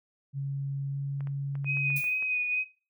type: tone with pitch glide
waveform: sine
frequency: 138.59 to 139.47 Hz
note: C#3 to C#3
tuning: 0 to +11 cents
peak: -29 dBFS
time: 0.33-2.02 s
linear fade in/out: 50 ms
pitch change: +11 cents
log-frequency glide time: 0.91-0.97 s
type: clicks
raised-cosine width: 0.5 ms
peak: -33 dBFS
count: 8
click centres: 1.207 / 1.272 / 1.554 / 1.645 / 1.771 / 1.903 / 2.042 / 2.225 s
type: tone with vibrato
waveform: sine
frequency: 2499 Hz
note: D#7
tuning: 7 cents sharp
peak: -26 dBFS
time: 1.65-2.66 s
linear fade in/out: 50 ms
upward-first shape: sine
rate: 2.2 Hz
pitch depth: 22 cents each way
type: noise with exponential decay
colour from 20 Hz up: violet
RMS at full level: -35 dBFS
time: 1.96-2.24 s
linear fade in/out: 5 ms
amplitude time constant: 59 ms
effects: noise-tail reverb RT60 0.3 s tail -17 dB re dry